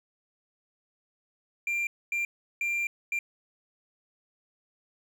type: tone bursts at uneven times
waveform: triangle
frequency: 2378 Hz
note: D7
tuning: 21 cents sharp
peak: -25 dBFS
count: 4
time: 1.67-1.87 / 2.12-2.25 / 2.61-2.87 / 3.12-3.19 s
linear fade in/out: 2 ms
effects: none